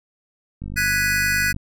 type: click train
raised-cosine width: 5 ms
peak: -20 dBFS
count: 48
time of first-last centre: 0.62-1.564 s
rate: 49.8 Hz
type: chord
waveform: square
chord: G# minor seventh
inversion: third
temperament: equal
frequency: 1480 / 1661.2 / 1975.5 / 2489 Hz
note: F#6 / G#6 / B6 / D#7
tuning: 0 / 0 / 0 / 0 cents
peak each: -23 / -25 / -25 / -27 dBFS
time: 0.76-1.53 s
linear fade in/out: 20 ms
effects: none